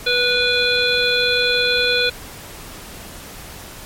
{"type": "harmonic tone with a mistuned harmonic", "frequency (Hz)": 491.1, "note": "B4", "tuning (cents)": -10, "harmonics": [1, 3, 5, 7, 8], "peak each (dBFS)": [-21, -21, -21, -21, -21], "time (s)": [0.06, 2.1], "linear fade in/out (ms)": 10, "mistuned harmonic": 8, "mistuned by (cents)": 72, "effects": ["pink hiss -36 dBFS RMS until 3.85 s", "MP3 64 kbps"]}